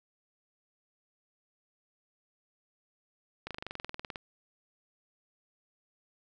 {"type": "slowing click train", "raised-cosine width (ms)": 0.3, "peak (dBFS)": -22, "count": 16, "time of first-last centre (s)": [3.47, 4.158], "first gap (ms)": 37, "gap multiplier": 1.03, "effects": []}